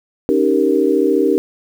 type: chord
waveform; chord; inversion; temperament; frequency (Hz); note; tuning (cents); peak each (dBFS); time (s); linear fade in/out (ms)
sine; Eb dominant seventh; third; equal; 277.2 / 311.1 / 392 / 466.2; Db4 / Eb4 / G4 / Bb4; 0 / 0 / 0 / 0; -18 / -17 / -16 / -17; 0.29-1.38; 0
effects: 7-bit